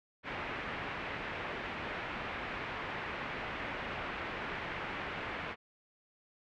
white low-pass noise, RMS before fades -40 dBFS, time 0.23-5.56 s, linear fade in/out 50 ms, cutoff 2400 Hz, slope 24 dB/octave, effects none

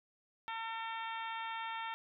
harmonic tone with a mistuned harmonic, 452.1 Hz, A4, 47 cents sharp, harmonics 2 / 3 / 4 / 5 / 6 / 7 / 8, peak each -41 / -45 / -47 / -49 / -51 / -52 / -53 dBFS, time 0.48-1.94 s, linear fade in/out 0 ms, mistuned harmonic 7, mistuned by +16 cents, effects none

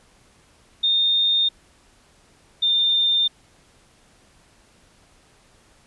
sine tone pair in turn, 3651 / 3609 Hz, A#7 / A7, -37 / +43 cents, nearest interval unison, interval 20 cents, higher first, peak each -16 dBFS, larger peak neither, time 0.83-1.49 / 2.62-3.28 s, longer neither, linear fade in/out 10 ms, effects pink hiss -56 dBFS RMS until 5.86 s + resampled to 24000 Hz

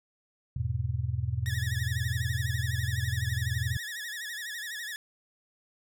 sine chord, E major, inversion none, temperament just, 82.41 / 103.01 / 123.61 Hz, E2 / G#2 / B2, 0 / -14 / +2 cents, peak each -33 / -33 / -31 dBFS, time 0.56-3.77 s, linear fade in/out 5 ms
sawtooth tone with vibrato, 1789 Hz, A6, 28 cents sharp, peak -32 dBFS, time 1.46-4.96 s, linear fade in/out 0 ms, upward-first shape sine, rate 12 Hz, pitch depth 120 cents each way
effects none

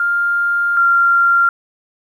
sine tone pair in turn, 1400 / 1384.7 Hz, F6 / F6, +4 / -15 cents, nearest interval unison, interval 19 cents, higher first, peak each -13 / -9 dBFS, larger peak second, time 0-0.77 / 0.77-1.49 s, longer first, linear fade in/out 2 ms, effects 8-bit

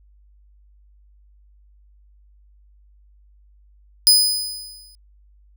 sawtooth tone with exponential decay, 5000 Hz, D#8, 8 cents sharp, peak -5 dBFS, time 4.07-4.95 s, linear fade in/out 0 ms, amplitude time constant 190 ms, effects added 50 Hz sine -50 dBFS peak until 5.56 s

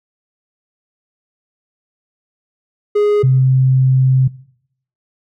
triangle / sine tone pair in turn, 415.3 / 130.81 Hz, G#4 / C3, 0 / 0 cents, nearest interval octave + minor sixth, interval 2000 cents, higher first, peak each -8 dBFS, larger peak neither, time 2.95-3.23 / 3.23-4.28 s, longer second, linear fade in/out 10 ms, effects noise-tail reverb RT60 0.7 s tail -21 dB re dry

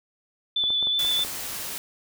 sine tone with vibrato, 3500 Hz, A7, 10 cents flat, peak -21 dBFS, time 0.56-1.24 s, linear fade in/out 5 ms, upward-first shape square, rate 8.1 Hz, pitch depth 14 cents each way
clicks, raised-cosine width 1 ms, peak -25 dBFS, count 7, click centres 0.639 / 0.704 / 0.827 / 0.871 / 1.048 / 1.192 / 1.249 s
white noise, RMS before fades -33 dBFS, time 0.99-1.78 s, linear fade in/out 0 ms
effects none

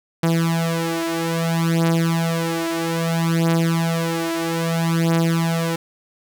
sawtooth beating tone pair, 165.4 / 166.01 Hz, E3 / E3, +6 / +13 cents, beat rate 0.61 Hz, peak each -17 dBFS, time 0.23-5.76 s, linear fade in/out 5 ms, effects none

